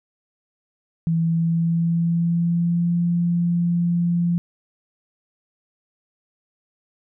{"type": "tone with pitch glide", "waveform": "sine", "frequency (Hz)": [164.81, 172.41], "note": ["E3", "F3"], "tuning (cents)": [0, -22], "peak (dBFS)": -17, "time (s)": [1.07, 4.38], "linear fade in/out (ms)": 0, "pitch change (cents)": 78, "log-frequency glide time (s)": [1.17, 2.96], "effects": []}